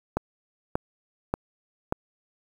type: click train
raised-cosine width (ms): 1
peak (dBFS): -10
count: 4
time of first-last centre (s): 0.17-1.924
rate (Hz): 1.71
effects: 7-bit

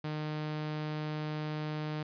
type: tone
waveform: sawtooth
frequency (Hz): 152.8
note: D#3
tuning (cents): -31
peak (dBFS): -30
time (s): 0.04-2.03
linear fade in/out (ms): 5
effects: resampled to 11025 Hz + 12-bit

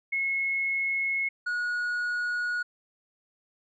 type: tone pair in turn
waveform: sine / triangle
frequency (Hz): 2177 / 1453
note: C#7 / F#6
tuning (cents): -32 / -32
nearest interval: perfect fifth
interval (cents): 700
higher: first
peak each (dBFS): -25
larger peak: neither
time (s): 0.12-1.29 / 1.46-2.63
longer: neither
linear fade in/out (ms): 10
effects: resampled to 16000 Hz

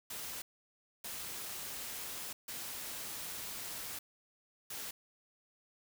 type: noise bursts at uneven times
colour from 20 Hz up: white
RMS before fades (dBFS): -43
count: 4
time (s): 0.1-0.42 / 1.04-2.33 / 2.48-3.99 / 4.7-4.91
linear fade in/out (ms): 5
effects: none

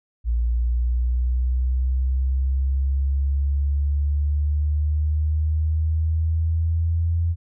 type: linear sweep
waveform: sine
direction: up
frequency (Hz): 58 to 84.5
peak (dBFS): -18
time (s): 0.24-7.36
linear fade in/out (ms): 50
effects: none

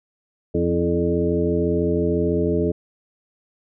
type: harmonic tone with a mistuned harmonic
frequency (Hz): 86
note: F2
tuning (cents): -26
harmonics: 1 / 2 / 3 / 4 / 5 / 7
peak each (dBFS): -26 / -25 / -26 / -24 / -22 / -29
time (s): 0.54-2.72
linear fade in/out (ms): 10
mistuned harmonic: 4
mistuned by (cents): -40
effects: none

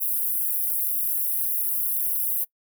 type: high-pass noise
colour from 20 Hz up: pink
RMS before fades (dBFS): -25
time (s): 0-2.45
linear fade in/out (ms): 20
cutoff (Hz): 11000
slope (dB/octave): 48
effects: noise-tail reverb RT60 0.1 s tail -23 dB re dry

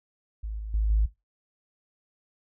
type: tone with level steps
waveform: sine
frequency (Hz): 53.2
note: G#1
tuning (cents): +42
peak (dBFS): -30 / -32 / -21 / -18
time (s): 0.43-1.06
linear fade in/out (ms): 10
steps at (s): 0.59 / 0.74 / 0.9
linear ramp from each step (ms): 2
effects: noise-tail reverb RT60 0.2 s tail -17 dB re dry + tanh soft clip ceiling -14 dBFS

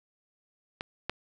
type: clicks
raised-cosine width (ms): 0.3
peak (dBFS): -18 / -14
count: 2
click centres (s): 0.809 / 1.096
effects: none

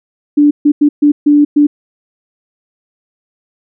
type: tone bursts at uneven times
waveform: sine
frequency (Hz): 292.9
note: D4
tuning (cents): -5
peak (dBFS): -4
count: 6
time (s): 0.37-0.51 / 0.65-0.72 / 0.81-0.89 / 1.02-1.12 / 1.26-1.45 / 1.56-1.67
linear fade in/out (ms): 10
effects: none

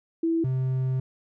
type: tone pair in turn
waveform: sine / triangle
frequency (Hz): 329.6 / 130.16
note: E4 / C3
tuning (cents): 0 / -9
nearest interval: octave + major third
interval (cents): 1609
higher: first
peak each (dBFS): -21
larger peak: neither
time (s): 0.23-0.44 / 0.44-1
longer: second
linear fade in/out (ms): 5
effects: none

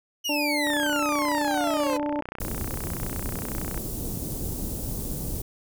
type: exponential sweep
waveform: 30% pulse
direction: down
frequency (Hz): 2960 to 493.9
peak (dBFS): -23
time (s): 0.24-1.98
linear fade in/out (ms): 20
type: harmonic tone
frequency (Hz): 293.7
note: D4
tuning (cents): 0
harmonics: 1 / 2 / 3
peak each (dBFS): -27 / -30 / -32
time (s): 0.29-2.21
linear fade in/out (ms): 5
type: click train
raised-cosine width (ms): 0.5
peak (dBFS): -20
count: 97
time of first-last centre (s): 0.67-3.777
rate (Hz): 30.9
type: band-stop noise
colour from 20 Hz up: pink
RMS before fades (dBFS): -31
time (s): 2.4-5.42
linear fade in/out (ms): 5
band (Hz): 360 to 10000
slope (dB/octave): 12
effects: none

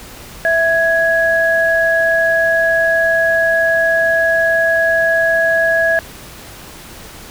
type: tone pair together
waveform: sine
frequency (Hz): 659.3 / 1666.1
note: E5 / G#6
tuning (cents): 0 / +5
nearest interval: octave + major third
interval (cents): 1605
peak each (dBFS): -14 / -13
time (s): 0.45-5.99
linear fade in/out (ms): 0
effects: pink hiss -35 dBFS RMS until 7.3 s

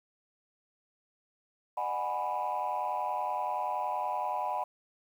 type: chord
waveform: sine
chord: G# minor seventh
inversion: second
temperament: equal with one note detuned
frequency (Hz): 607 / 740 / 830.6 / 987.8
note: D#5 / F#5 / G#5 / B5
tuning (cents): -43 / 0 / 0 / 0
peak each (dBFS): -38 / -34 / -34 / -33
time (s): 1.77-4.64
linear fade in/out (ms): 5
effects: tanh soft clip ceiling -24 dBFS + 10-bit

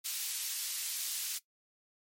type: high-pass noise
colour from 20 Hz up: pink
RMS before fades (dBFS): -37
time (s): 0.04-1.39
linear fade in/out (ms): 20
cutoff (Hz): 4100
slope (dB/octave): 12
effects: noise-tail reverb RT60 0.1 s tail -17 dB re dry + MP3 64 kbps

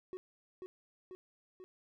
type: tone with echo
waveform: triangle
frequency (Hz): 370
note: F#4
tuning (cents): 0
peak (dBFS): -38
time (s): 0.13-0.17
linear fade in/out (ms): 0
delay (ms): 490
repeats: 3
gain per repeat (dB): -3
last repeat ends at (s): 1.64
effects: none

